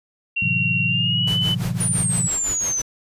sine tone with pitch glide, 2747 to 3013 Hz, F7 to F#7, -29 to +31 cents, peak -19 dBFS, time 0.36-1.55 s, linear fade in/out 10 ms, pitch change +160 cents, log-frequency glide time 0.86-1.38 s
sine chord, F# half-diminished seventh, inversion first, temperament equal, 110 / 130.81 / 164.81 / 185 Hz, A2 / C3 / E3 / F#3, 0 / 0 / 0 / 0 cents, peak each -27 / -26 / -27 / -28 dBFS, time 0.42-2.28 s, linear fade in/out 5 ms
pink noise with tremolo, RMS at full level -31 dBFS, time 1.27-2.82 s, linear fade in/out 5 ms, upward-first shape sine, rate 5.9 Hz, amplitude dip 85%
sine exponential sweep, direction down, 9700 to 6000 Hz, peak -20 dBFS, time 1.8-2.82 s, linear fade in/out 10 ms
effects resampled to 32000 Hz

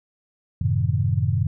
sine chord, F# diminished seventh, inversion none, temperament equal, 92.5 / 110 / 130.81 / 155.56 Hz, F#2 / A2 / C3 / Eb3, 0 / 0 / 0 / 0 cents, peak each -23 / -23 / -24 / -27 dBFS, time 0.61-1.47 s, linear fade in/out 5 ms, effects none

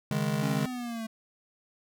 square chord, C# suspended second, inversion none, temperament just, 138.59 / 155.92 / 207.9 Hz, C#3 / D#3 / G#3, 0 / +4 / +2 cents, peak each -33 / -32 / -31 dBFS, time 0.11-0.66 s, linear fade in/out 2 ms
square linear sweep, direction down, 277.2 to 220 Hz, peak -34 dBFS, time 0.42-1.07 s, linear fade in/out 10 ms
effects none

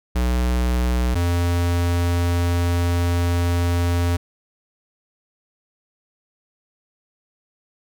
square tone pair in turn, 61.4 / 86.83 Hz, B1 / F2, -9 / -9 cents, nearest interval tritone, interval 600 cents, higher second, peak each -18 dBFS, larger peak neither, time 0.15-1.15 / 1.15-4.17 s, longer second, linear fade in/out 10 ms, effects none

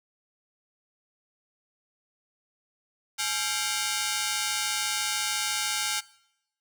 5% pulse ring-modulated tone, 740 Hz, F#5, in tune, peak -12 dBFS, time 3.18-6.01 s, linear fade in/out 20 ms, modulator 633 Hz, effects noise-tail reverb RT60 0.8 s tail -21 dB re dry + high-pass 400 Hz 12 dB/octave

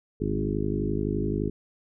harmonic tone with a mistuned harmonic, 51.7 Hz, G#1, 7 cents flat, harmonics 1 / 2 / 3 / 4 / 5 / 6 / 7 / 8, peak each -33 / -33 / -33 / -33 / -33 / -33 / -33 / -33 dBFS, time 0.2-1.5 s, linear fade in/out 10 ms, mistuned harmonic 3, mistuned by -27 cents, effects none

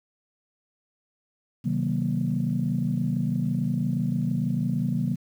sine chord, C half-diminished seventh, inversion none, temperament just, 130.81 / 156.98 / 188.37 / 235.5 Hz, C3 / Eb3 / Gb3 / Bb3, 0 / +16 / +31 / +18 cents, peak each -28 dBFS, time 1.64-5.16 s, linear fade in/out 20 ms, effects tanh soft clip ceiling -14 dBFS + 9-bit

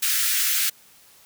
white high-pass noise, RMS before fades -22 dBFS, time 0.02-0.7 s, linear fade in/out 10 ms, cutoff 1400 Hz, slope 48 dB/octave, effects white hiss -53 dBFS RMS until 1.25 s

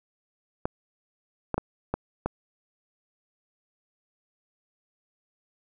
clicks, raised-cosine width 1 ms, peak -12 dBFS, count 5, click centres 0.655 / 1.543 / 1.58 / 1.94 / 2.26 s, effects none

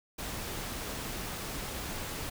pink noise, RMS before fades -38 dBFS, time 0.18-2.3 s, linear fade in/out 10 ms, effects none

